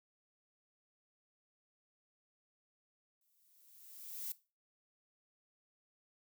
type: noise with exponential growth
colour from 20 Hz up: violet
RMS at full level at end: -40 dBFS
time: 3.21-4.32 s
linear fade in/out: 2 ms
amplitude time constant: 240 ms
effects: noise-tail reverb RT60 0.3 s tail -18 dB re dry